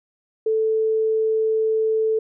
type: tone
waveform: sine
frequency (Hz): 440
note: A4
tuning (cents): 0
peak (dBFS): -17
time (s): 0.46-2.19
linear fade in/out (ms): 5
effects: none